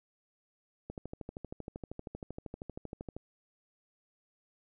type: click train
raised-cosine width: 2 ms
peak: -27 dBFS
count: 30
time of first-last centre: 0.9-3.166 s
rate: 12.8 Hz
effects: none